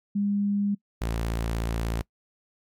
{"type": "tone pair in turn", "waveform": ["sine", "sawtooth"], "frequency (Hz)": [202.5, 56.56], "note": ["G#3", "A1"], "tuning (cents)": [-43, 48], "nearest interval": "octave + minor seventh", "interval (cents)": 2209, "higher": "first", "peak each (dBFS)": -22, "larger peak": "neither", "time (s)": [[0.15, 0.75], [1.01, 2.02]], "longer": "second", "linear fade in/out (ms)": 10, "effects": ["noise-tail reverb RT60 0.1 s tail -23 dB re dry", "MP3 96 kbps"]}